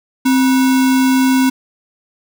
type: tone with sample-and-hold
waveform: sine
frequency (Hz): 261.6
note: C4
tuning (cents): 0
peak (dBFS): -9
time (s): 0.25-1.5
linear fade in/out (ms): 10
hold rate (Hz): 1225
effects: none